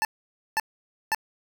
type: tone bursts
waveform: 25% pulse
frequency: 880 Hz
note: A5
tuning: in tune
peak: -18 dBFS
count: 3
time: 0.02-1.147 s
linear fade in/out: 0 ms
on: 29 ms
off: 520 ms
effects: none